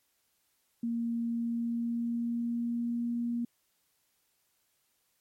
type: tone with pitch glide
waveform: sine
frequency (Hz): 233.1 to 236.9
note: A#3 to A#3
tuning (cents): 0 to +28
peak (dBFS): -29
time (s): 0.83-3.45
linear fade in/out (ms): 5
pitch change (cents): +28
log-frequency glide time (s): 1.28-3.12
effects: white hiss -74 dBFS RMS until 5.2 s + MP3 64 kbps